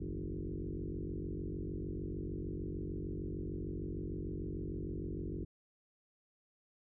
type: tone with frequency modulation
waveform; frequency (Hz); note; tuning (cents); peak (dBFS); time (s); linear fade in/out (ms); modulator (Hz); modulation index
sine; 123.47; B2; 0; -37; 0-5.45; 10; 46.6; 5.7
effects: none